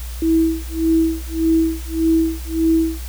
sine tone with tremolo, 325.4 Hz, E4, 22 cents flat, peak -11 dBFS, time 0.22-3 s, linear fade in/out 2 ms, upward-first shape sine, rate 1.7 Hz, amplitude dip 100%, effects added 60 Hz sine -26 dBFS peak until 3.08 s + white hiss -38 dBFS RMS until 3.08 s

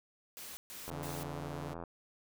white noise bursts, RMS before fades -47 dBFS, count 3, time 0.37-1.23 s, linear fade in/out 0 ms, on 200 ms, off 130 ms
click train, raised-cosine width 1 ms, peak -29 dBFS, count 82, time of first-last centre 0.88-1.837 s, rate 84.6 Hz
sawtooth tone with vibrato, 144.5 Hz, D3, 28 cents flat, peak -38 dBFS, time 0.91-1.74 s, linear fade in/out 10 ms, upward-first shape square, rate 20 Hz, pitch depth 28 cents each way
effects none

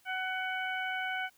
harmonic tone, 748 Hz, F#5, 19 cents sharp, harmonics 1 / 2 / 3 / 4, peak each -37 / -35 / -39 / -43 dBFS, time 0.05-1.3 s, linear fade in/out 50 ms, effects white hiss -66 dBFS RMS until 1.37 s

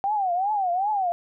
sine tone with vibrato, 771 Hz, G5, 29 cents flat, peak -21 dBFS, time 0.04-1.12 s, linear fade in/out 0 ms, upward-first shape triangle, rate 2.6 Hz, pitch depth 210 cents each way, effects none

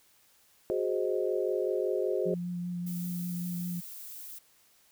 sine chord, Ab dominant seventh, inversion third, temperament equal, 370 / 415.3 / 523.3 / 622.3 Hz, Gb4 / Ab4 / C5 / Eb5, 0 / 0 / 0 / 0 cents, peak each -31 / -32 / -33 / -36 dBFS, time 0.7-2.34 s, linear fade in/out 0 ms
sine tone with vibrato, 176.4 Hz, F3, 18 cents sharp, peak -32 dBFS, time 2.25-3.81 s, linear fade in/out 20 ms, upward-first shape sine, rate 5.1 Hz, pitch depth 14 cents each way
violet noise, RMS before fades -44 dBFS, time 2.86-4.39 s, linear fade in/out 10 ms
effects white hiss -64 dBFS RMS until 4.91 s

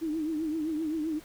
sine tone with vibrato, 313.5 Hz, D#4, 13 cents sharp, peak -28 dBFS, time 0.01-1.2 s, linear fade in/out 20 ms, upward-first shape triangle, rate 7.7 Hz, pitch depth 100 cents each way, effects pink hiss -53 dBFS RMS until 1.24 s

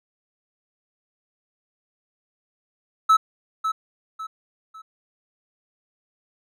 triangle tone with echo, 1303 Hz, E6, 20 cents flat, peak -10 dBFS, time 3.09-3.17 s, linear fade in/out 10 ms, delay 550 ms, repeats 3, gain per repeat -9 dB, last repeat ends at 4.82 s, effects none

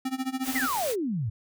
square tone with tremolo, 261.6 Hz, C4, in tune, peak -26 dBFS, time 0.05-0.68 s, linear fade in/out 5 ms, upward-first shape sine, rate 14 Hz, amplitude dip 90%
white noise, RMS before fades -34 dBFS, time 0.42-0.96 s, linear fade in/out 50 ms
sine exponential sweep, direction down, 2145 to 99.3 Hz, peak -26 dBFS, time 0.55-1.3 s, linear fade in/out 10 ms
effects none

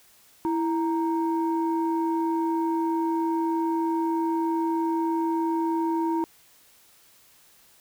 sine tone pair together, 329.6 / 931.6 Hz, E4 / A#5, 0 / -1 cents, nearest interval octave + tritone, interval 1799 cents, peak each -23 / -27 dBFS, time 0.45-6.24 s, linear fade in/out 0 ms, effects tanh soft clip ceiling -16 dBFS + white hiss -57 dBFS RMS until 7.8 s

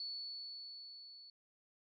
sine tone with level ramp, 4436 Hz, C#8, in tune, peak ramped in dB -40 to -54 dBFS, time 0-1.3 s, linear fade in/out 2 ms, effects none

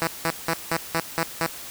5% pulse tone bursts, 164.81 Hz, E3, in tune, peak -10 dBFS, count 7, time 0.02-1.464 s, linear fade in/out 0 ms, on 52 ms, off 180 ms, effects white hiss -38 dBFS RMS until 1.7 s

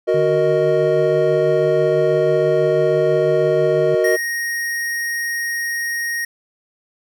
triangle chord, D# minor, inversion first, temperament equal, 370 / 466.2 / 622.3 Hz, F#4 / A#4 / D#5, 0 / 0 / 0 cents, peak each -16 dBFS, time 0.07-4.17 s, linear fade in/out 20 ms
triangle tone with tremolo, 150 Hz, D3, 37 cents sharp, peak -21 dBFS, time 0.14-3.95 s, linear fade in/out 5 ms, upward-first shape triangle, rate 6.1 Hz, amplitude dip 35%
square tone, 1869 Hz, A#6, 4 cents sharp, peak -21 dBFS, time 4.04-6.25 s, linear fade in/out 5 ms
effects none

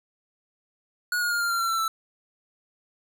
square tone with pitch steps, 1453 / 1433.8 / 1414.9 / 1396.2 / 1377.8 / 1359.6 / 1341.7 / 1324 Hz, F#6 / F6 / F6 / F6 / F6 / F6 / E6 / E6, -32 / +45 / +22 / -1 / -24 / -47 / +30 / +7 cents, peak -24 dBFS, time 1.12-1.88 s, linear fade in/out 2 ms, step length 95 ms, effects none

